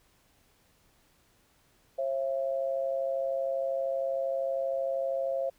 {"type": "tone pair together", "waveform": "sine", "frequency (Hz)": [539, 671.8], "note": ["C#5", "E5"], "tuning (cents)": [-49, 33], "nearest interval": "major third", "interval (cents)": 382, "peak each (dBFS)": [-29, -33], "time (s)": [1.98, 5.5], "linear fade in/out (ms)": 10, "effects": ["pink hiss -66 dBFS RMS until 5.58 s"]}